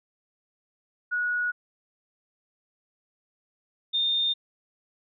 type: tone pair in turn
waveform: sine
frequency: 1459 / 3635 Hz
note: F#6 / A#7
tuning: -25 / -44 cents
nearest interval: octave + major third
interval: 1581 cents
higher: second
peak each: -24 / -22 dBFS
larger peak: second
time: 1.11-1.52 / 3.93-4.34 s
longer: neither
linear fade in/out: 20 ms
effects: none